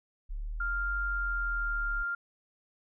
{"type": "exponential two-way sweep", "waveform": "sine", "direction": "up then down", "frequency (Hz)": [34.65, 47.2, 34.65], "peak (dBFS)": -33, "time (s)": [0.29, 2.04], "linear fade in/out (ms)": 20, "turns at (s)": 0.96}
{"type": "tone", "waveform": "sine", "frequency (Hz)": 1396.9, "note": "F6", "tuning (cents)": 0, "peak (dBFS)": -30, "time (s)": [0.6, 2.15], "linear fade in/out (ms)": 5}
{"effects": []}